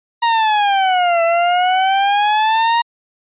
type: exponential two-way sweep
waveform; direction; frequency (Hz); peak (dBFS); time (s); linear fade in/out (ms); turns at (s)
40% pulse; down then up; 945 to 666 to 945; -11; 0.22-2.82; 10; 1.23
effects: resampled to 8000 Hz